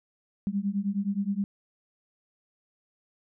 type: beating tone pair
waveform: sine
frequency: 195.2 / 204.8 Hz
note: G3 / G#3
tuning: -7 / -24 cents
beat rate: 9.6 Hz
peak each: -29 dBFS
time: 0.47-1.44 s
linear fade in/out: 0 ms
effects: none